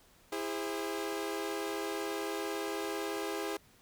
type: chord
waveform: sawtooth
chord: E augmented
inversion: none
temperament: equal with one note detuned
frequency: 329.6 / 407.5 / 523.3 Hz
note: E4 / G#4 / B#4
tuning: 0 / -33 / 0 cents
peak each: -35 / -33 / -39 dBFS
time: 0.32-3.57 s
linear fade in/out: 5 ms
effects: pink hiss -63 dBFS RMS until 3.81 s